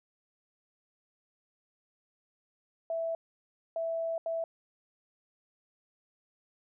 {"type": "tone bursts at uneven times", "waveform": "sine", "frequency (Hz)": 659.3, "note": "E5", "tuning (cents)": 0, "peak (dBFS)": -30, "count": 3, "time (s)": [[2.9, 3.15], [3.76, 4.18], [4.26, 4.44]], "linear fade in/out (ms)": 2, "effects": []}